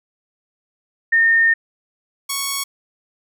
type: tone pair in turn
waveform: sine / 5% pulse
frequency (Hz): 1826 / 1109.2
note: A#6 / C#6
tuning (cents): -36 / +1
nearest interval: major sixth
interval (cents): 863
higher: first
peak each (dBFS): -11 / -9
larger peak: second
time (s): 1.12-1.54 / 2.29-2.64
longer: first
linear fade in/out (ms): 10
effects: none